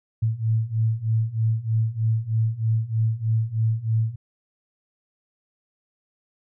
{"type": "beating tone pair", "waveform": "sine", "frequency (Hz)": [110, 113.2], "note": ["A2", "A2"], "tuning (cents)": [0, 50], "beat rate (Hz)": 3.2, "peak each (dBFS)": [-24, -22], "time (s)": [0.22, 4.16], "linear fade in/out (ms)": 10, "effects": []}